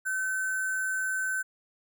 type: tone with sample-and-hold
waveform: sine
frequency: 1528 Hz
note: G6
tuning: 45 cents flat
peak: -27 dBFS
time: 0.05-1.43 s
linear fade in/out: 20 ms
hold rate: 8820 Hz
effects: none

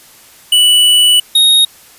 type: tone pair in turn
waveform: square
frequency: 2960 / 3742 Hz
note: F#7 / A#7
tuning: 0 / +6 cents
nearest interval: major third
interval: 406 cents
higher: second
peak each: -6 dBFS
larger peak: neither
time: 0.52-1.2 / 1.35-1.65 s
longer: first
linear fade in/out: 5 ms
effects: white hiss -41 dBFS RMS until 1.98 s + resampled to 32000 Hz

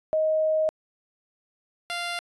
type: tone pair in turn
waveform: sine / 10% pulse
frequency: 627 / 695.8 Hz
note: D#5 / F5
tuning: +13 / -7 cents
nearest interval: major second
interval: 180 cents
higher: second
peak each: -20 dBFS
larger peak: neither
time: 0.13-0.69 / 1.9-2.19 s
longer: first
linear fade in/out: 0 ms
effects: resampled to 22050 Hz

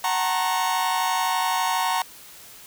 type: tone cluster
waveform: 40% pulse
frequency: 747 / 880 / 932 / 1087 Hz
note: F#5 / A5 / A#5 / C#6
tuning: +16 / 0 / -1 / -34 cents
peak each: -26 / -30 / -24 / -27 dBFS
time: 0.04-2.02 s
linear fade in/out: 2 ms
effects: white hiss -45 dBFS RMS until 2.66 s

